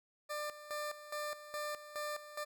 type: tone with tremolo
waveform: 20% pulse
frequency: 596 Hz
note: D5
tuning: 25 cents sharp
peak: -33 dBFS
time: 0.29-2.45 s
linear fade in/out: 20 ms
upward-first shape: square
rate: 2.4 Hz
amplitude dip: 75%
effects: none